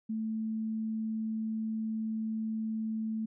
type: tone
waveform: sine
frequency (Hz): 220.3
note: A3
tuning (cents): +2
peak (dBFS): -31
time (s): 0.09-3.26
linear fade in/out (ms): 10
effects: none